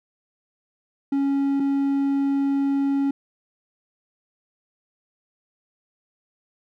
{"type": "tone pair in turn", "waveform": "triangle", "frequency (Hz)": [277.2, 277.2], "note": ["C#4", "C#4"], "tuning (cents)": [0, 0], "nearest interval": "unison", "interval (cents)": 0, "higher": "neither", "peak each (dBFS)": -17, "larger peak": "neither", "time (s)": [[1.12, 1.6], [1.6, 3.11]], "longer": "second", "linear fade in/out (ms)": 5, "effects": []}